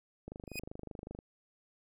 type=click train; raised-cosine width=2 ms; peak=-30 dBFS; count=24; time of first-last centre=0.28-1.189 s; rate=25.3 Hz
type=tone with exponential growth; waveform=sawtooth; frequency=2493 Hz; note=D#7; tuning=3 cents sharp; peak=-30 dBFS; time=0.47-0.59 s; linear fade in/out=1 ms; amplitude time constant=24 ms
effects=none